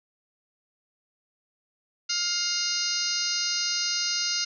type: harmonic tone with a mistuned harmonic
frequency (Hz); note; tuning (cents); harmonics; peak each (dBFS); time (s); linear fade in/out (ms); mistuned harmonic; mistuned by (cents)
704; F5; +14; 2 / 3 / 4 / 5 / 6 / 7 / 8 / 9; -36 / -38 / -34 / -38 / -32 / -29 / -34 / -33; 2.09-4.45; 10; 5; +91
effects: none